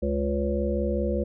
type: harmonic tone with a mistuned harmonic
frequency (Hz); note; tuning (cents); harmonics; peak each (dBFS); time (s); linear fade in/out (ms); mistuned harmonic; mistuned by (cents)
70.3; C#2; +25; 1 / 3 / 5 / 7 / 8; -28 / -29 / -31 / -30 / -31; 0.02-1.24; 10; 7; +18
effects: none